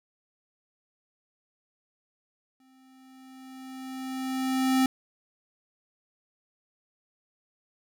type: tone with exponential growth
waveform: square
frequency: 261.6 Hz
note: C4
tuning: in tune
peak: -20 dBFS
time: 2.6-4.86 s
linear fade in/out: 2 ms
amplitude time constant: 490 ms
effects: none